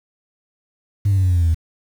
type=tone with pitch steps; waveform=sine; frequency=100.9 / 97.8 / 94.8 / 91.89 / 89.06 / 86.33 / 83.68 / 81.11 Hz; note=G#2 / G2 / F#2 / F#2 / F2 / F2 / E2 / E2; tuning=-49 / -4 / +43 / -11 / +34 / -19 / +27 / -27 cents; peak=-11 dBFS; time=1.05-1.546 s; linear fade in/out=10 ms; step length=62 ms; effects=tanh soft clip ceiling -11 dBFS + 7-bit